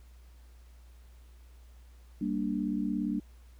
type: chord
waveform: sine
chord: G minor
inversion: none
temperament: equal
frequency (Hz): 196 / 233.1 / 293.7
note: G3 / Bb3 / D4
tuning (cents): 0 / 0 / 0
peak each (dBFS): -33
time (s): 2.21-3.2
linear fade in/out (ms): 5
effects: added 60 Hz sine -51 dBFS peak until 3.59 s + pink hiss -66 dBFS RMS until 3.59 s